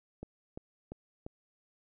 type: click train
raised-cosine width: 2 ms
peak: -28 dBFS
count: 4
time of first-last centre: 0.23-1.264 s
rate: 2.9 Hz
effects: none